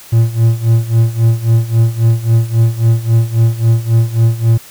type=tone with tremolo; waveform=triangle; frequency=114.5 Hz; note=A#2; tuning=31 cents flat; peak=-3 dBFS; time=0.12-4.58 s; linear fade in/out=10 ms; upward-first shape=sine; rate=3.7 Hz; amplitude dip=85%; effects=white hiss -37 dBFS RMS until 4.7 s